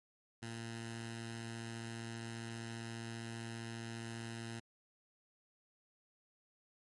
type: tone with notch filter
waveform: 10% pulse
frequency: 115 Hz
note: A#2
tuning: 23 cents flat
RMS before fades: -45 dBFS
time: 0.42-4.6 s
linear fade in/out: 10 ms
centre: 530 Hz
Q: 0.77
effects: MP3 48 kbps